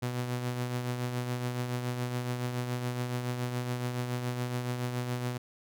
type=tone with tremolo; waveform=sawtooth; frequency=123.47 Hz; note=B2; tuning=in tune; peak=-25 dBFS; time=0.02-5.38 s; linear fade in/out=10 ms; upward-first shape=triangle; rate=7.1 Hz; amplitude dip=50%; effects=none